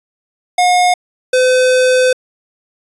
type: tone pair in turn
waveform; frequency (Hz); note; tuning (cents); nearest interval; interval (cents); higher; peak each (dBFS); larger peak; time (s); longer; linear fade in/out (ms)
square; 720 / 509.1; F#5 / C5; -47 / -47; tritone; 600; first; -9; neither; 0.58-0.94 / 1.33-2.13; second; 5
effects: resampled to 24000 Hz